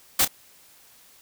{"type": "noise with echo", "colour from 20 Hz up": "white", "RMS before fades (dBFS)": -19, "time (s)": [0.19, 0.25], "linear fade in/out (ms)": 5, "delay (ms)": 29, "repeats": 1, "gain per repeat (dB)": -13, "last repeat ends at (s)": 0.279, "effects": ["white hiss -54 dBFS RMS until 1.21 s"]}